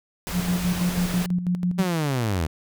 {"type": "noise", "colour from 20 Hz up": "pink", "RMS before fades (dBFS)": -31, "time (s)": [0.27, 1.26], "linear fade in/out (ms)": 0}
{"type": "tone with tremolo", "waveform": "sine", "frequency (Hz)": 178.3, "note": "F3", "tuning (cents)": 36, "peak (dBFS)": -19, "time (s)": [0.32, 1.86], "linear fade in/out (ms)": 50, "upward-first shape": "square", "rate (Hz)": 6.1, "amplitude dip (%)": 60}
{"type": "linear sweep", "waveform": "sawtooth", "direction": "down", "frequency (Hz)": [196, 73.42], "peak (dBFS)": -18, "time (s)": [1.78, 2.47], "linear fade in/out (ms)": 10}
{"effects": []}